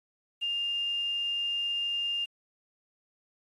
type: tone with quantisation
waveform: sine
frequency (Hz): 2808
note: F7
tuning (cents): +9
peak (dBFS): -28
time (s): 0.41-2.26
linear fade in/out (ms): 20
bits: 9
effects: AAC 32 kbps